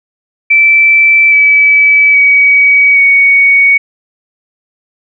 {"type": "tone with pitch steps", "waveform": "sine", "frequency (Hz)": [2326, 2295, 2265, 2235], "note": ["D7", "D7", "C#7", "C#7"], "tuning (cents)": [-17, -40, 37, 14], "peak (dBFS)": -3, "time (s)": [0.5, 3.78], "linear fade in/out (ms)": 10, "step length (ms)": 820, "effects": []}